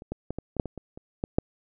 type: clicks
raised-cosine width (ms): 2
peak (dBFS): -29 / -18 / -18 / -19 / -23 / -8 / -20 / -24 / -28 / -14 / -7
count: 11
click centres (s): 0.021 / 0.12 / 0.306 / 0.386 / 0.567 / 0.598 / 0.657 / 0.777 / 0.975 / 1.239 / 1.385
effects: none